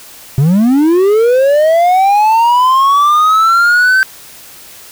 triangle linear sweep, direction up, 128.6 to 1554 Hz, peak -4 dBFS, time 0.38-4.03 s, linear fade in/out 0 ms, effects white hiss -35 dBFS RMS until 4.91 s

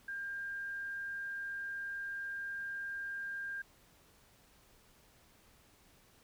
sine tone, 1600 Hz, G6, 35 cents sharp, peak -38 dBFS, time 0.08-3.62 s, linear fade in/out 5 ms, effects pink hiss -65 dBFS RMS until 6.23 s

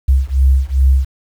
sine beating tone pair, 65.41 / 67.91 Hz, C2 / C#2, 0 / -35 cents, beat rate 2.5 Hz, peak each -12 dBFS, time 0.08-1.05 s, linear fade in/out 10 ms, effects 7-bit

